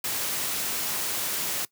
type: noise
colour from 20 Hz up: white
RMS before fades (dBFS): -29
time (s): 0.04-1.65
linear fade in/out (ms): 2
effects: noise-tail reverb RT60 0.1 s tail -20 dB re dry + high-pass 100 Hz 12 dB/octave